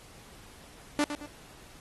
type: tone with echo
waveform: sawtooth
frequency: 293.7 Hz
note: D4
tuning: in tune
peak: -20 dBFS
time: 0.99-1.04 s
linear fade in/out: 0 ms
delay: 110 ms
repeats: 2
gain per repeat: -9 dB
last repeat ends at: 1.26 s
effects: pink hiss -53 dBFS RMS until 1.8 s + AAC 32 kbps